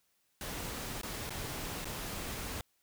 pink noise with dropouts, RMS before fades -40 dBFS, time 0.41-2.61 s, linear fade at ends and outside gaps 1 ms, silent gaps 1.014-1.032 / 1.295-1.305 / 1.845-1.854 s, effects white hiss -75 dBFS RMS until 2.82 s

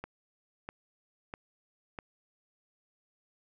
click train, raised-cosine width 0.5 ms, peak -24 dBFS, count 4, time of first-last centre 0.04-1.988 s, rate 1.54 Hz, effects none

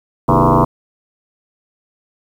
sine tone with frequency modulation, 398 Hz, G4, 26 cents sharp, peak -8 dBFS, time 0.28-0.65 s, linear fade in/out 10 ms, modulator 91.4 Hz, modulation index 8, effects 7-bit

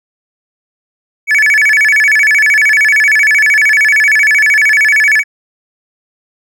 triangle tone with vibrato, 1975.5 Hz, B6, in tune, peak -4 dBFS, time 1.27-5.24 s, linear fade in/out 50 ms, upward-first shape square, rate 13 Hz, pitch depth 230 cents each way, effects none

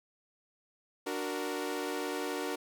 sawtooth chord, D augmented, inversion none, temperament equal, 293.7 / 370 / 466.2 Hz, D4 / F#4 / A#4, 0 / 0 / 0 cents, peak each -34 dBFS, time 1.06-2.56 s, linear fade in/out 10 ms, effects none

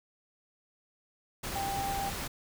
sine tone in noise, 790 Hz, G5, 13 cents sharp, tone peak -32 dBFS, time 1.55-2.1 s, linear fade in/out 10 ms, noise pink, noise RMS -37 dBFS, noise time 1.43-2.28 s, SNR +2 dB, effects none

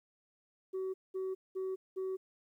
sine tone bursts, 378 Hz, F#4, 37 cents sharp, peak -32 dBFS, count 4, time 0.73-2.17 s, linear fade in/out 20 ms, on 210 ms, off 200 ms, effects tanh soft clip ceiling -33 dBFS + 12-bit

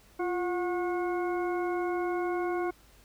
harmonic tone with a mistuned harmonic, 362.6 Hz, F#4, 35 cents flat, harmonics 1 / 2 / 3 / 4 / 6, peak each -29 / -35 / -39 / -41 / -45 dBFS, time 0.19-2.71 s, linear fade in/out 10 ms, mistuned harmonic 1, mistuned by -67 cents, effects added 50 Hz sine -60 dBFS peak until 3.04 s + pink hiss -60 dBFS RMS until 3.04 s

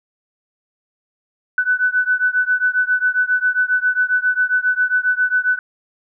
sine beating tone pair, 1494 / 1501.4 Hz, F#6 / F#6, +16 / +25 cents, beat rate 7.4 Hz, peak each -17 / -18 dBFS, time 1.58-5.59 s, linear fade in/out 2 ms, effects none

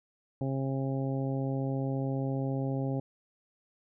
harmonic tone, 134.7 Hz, C#3, 49 cents flat, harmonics 1 / 2 / 3 / 4 / 5 / 6, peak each -31 / -34 / -40 / -39 / -45 / -45 dBFS, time 0.41-3 s, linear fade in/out 2 ms, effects none

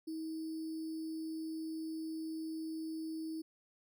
sine tone with sample-and-hold, 319 Hz, D#4, 43 cents sharp, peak -38 dBFS, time 0.07-3.42 s, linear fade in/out 10 ms, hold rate 4900 Hz, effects none

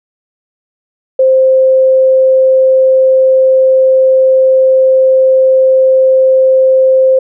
sine tone, 524 Hz, C5, 2 cents sharp, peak -4 dBFS, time 1.19-7.19 s, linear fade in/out 5 ms, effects none

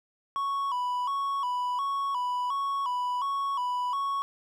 triangle tone with vibrato, 1046.5 Hz, C6, in tune, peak -25 dBFS, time 0.36-4.22 s, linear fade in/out 0 ms, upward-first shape square, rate 1.4 Hz, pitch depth 100 cents each way, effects none

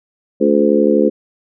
harmonic tone with a mistuned harmonic, 72.2 Hz, D2, 29 cents flat, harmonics 3 / 4 / 5 / 6 / 7, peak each -16 / -16 / -16 / -16 / -16 dBFS, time 0.4-1.1 s, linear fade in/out 20 ms, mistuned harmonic 7, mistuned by +22 cents, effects none

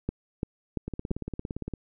two click trains, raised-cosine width 3 ms, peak -20 / -15 dBFS, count 16 / 4, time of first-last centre 0.88-1.737 / 0.09-1.114 s, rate 17.5 / 2.93 Hz, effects none

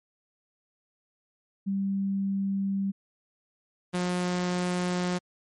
sine / sawtooth tone pair in turn, 196 / 179.15 Hz, G3 / F3, 0 / +44 cents, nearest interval major second, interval 156 cents, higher first, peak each -25 / -22 dBFS, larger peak second, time 1.66-2.92 / 3.93-5.19 s, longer neither, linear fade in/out 20 ms, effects MP3 48 kbps

